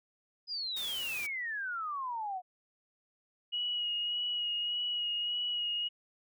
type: exponential sweep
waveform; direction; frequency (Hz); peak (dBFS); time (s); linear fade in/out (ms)
sine; down; 5040 to 713; -34; 0.47-2.42; 50
type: noise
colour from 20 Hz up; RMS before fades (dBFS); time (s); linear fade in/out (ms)
white; -44; 0.76-1.27; 10
type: tone with vibrato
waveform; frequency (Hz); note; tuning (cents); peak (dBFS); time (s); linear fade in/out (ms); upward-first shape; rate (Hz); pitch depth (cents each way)
sine; 2900; F#7; -35; -31; 3.52-5.89; 20; sine; 1.7; 20
effects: none